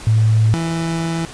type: tone pair in turn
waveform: sine / 30% pulse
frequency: 110 / 165.27 Hz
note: A2 / E3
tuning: 0 / +5 cents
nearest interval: perfect fifth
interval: 705 cents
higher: second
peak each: -10 / -16 dBFS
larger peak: first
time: 0.07-0.54 / 0.54-1.25 s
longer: second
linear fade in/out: 0 ms
effects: pink hiss -35 dBFS RMS until 1.33 s + resampled to 22050 Hz